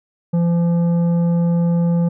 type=tone with tanh clipping; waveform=sine; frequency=170.8 Hz; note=F3; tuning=38 cents flat; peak=-15 dBFS; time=0.33-2.09 s; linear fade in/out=10 ms; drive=9 dB; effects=none